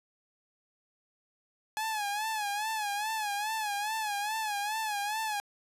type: tone with vibrato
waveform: sawtooth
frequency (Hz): 846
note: G#5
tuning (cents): +32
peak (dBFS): -27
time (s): 1.77-5.4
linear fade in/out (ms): 0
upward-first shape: sine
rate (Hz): 2.4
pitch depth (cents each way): 84
effects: resampled to 32000 Hz + 11-bit